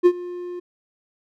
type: tone with ADSR envelope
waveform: triangle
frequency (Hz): 354.7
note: F4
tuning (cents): +27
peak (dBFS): -6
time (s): 0.03-0.6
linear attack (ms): 30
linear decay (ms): 60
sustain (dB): -21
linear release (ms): 11
effects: none